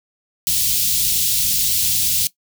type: band-stop noise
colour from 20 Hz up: white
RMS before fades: -18 dBFS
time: 0.47-2.27 s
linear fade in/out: 0 ms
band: 180 to 3100 Hz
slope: 24 dB/octave
effects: noise-tail reverb RT60 0.1 s tail -18 dB re dry